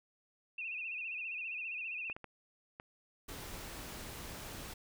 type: tone with vibrato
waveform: sine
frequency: 2584 Hz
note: E7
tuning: 35 cents flat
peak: -38 dBFS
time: 0.58-2.13 s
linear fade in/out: 5 ms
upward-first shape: sine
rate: 15 Hz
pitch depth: 100 cents each way
type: clicks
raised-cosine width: 0.5 ms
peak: -31 dBFS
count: 4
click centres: 2.099 / 2.165 / 2.243 / 2.799 s
type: noise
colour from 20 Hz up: pink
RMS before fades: -46 dBFS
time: 3.28-4.74 s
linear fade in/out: 10 ms
effects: none